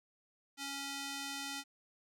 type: tone with band-pass filter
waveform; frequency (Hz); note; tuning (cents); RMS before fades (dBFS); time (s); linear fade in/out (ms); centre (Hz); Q
square; 278.1; C#4; +6; -42; 0.57-1.64; 50; 5000; 0.62
effects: none